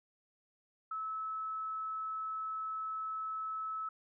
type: tone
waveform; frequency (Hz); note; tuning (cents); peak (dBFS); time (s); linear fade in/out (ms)
sine; 1300; E6; -24; -36; 0.91-3.89; 5
effects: none